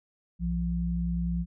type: tone pair together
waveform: sine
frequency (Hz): 61.1 / 172.49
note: B1 / F3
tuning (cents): -18 / -21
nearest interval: octave + tritone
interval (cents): 1797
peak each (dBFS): -30 / -28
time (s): 0.39-1.46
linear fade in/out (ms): 50
effects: none